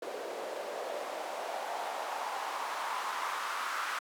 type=noise with band-pass filter sweep; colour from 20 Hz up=white; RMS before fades=-37 dBFS; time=0.02-3.99 s; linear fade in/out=5 ms; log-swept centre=480 to 1300 Hz; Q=3; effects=high-pass 300 Hz 12 dB/octave